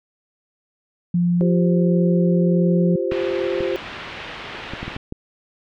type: tone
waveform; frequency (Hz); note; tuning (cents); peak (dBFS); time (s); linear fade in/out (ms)
sine; 174.61; F3; 0; -15; 1.14-2.96; 5
type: chord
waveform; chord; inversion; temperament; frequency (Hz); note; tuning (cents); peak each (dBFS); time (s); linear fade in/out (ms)
sine; F suspended second; none; equal with one note detuned; 349.2 / 390.6 / 523.3; F4 / G4 / C5; 0 / -6 / 0; -24; 1.41-3.76; 0
type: low-pass noise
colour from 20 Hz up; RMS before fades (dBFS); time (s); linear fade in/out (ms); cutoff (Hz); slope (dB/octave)
white; -34; 3.11-4.97; 5; 3100; 24
type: clicks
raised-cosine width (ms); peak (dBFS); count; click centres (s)
3; -16; 7; 3.12 / 3.606 / 4.736 / 4.83 / 4.88 / 4.964 / 5.124
effects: none